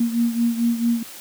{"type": "beating tone pair", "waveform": "sine", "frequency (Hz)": [233.1, 237.6], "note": ["A#3", "A#3"], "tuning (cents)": [0, 33], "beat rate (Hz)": 4.5, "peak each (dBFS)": [-18, -23], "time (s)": [0, 1.03], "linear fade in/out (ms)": 5, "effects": ["white hiss -39 dBFS RMS until 1.2 s", "high-pass 150 Hz 12 dB/octave"]}